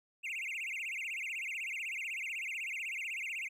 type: tone with vibrato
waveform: triangle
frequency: 2400 Hz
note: D7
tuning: 37 cents sharp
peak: -35 dBFS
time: 0.23-3.49 s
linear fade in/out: 20 ms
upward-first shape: sine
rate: 16 Hz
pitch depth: 260 cents each way
effects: none